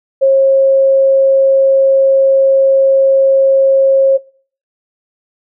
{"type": "tone", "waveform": "sine", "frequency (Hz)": 540, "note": "C#5", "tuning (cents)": -45, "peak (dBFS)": -5, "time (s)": [0.21, 4.18], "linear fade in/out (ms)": 20, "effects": ["noise-tail reverb RT60 0.5 s tail -24 dB re dry"]}